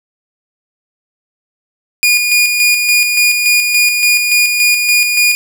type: tone with tremolo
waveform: sawtooth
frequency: 2440 Hz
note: D#7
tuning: 34 cents flat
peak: -4 dBFS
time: 2.03-5.35 s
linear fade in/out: 0 ms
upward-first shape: square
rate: 3.5 Hz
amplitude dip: 40%
effects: none